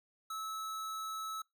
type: tone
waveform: square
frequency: 1300 Hz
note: E6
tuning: 24 cents flat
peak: -39 dBFS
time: 0.3-1.42 s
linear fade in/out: 5 ms
effects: noise-tail reverb RT60 0.2 s tail -26 dB re dry